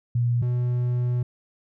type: tone pair in turn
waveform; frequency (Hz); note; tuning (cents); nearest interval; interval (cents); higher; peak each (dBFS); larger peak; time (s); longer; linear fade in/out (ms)
sine / triangle; 120 / 122.88; B2 / B2; -49 / -8; unison; 41; second; -19; neither; 0.15-0.42 / 0.42-1.23; second; 5
effects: none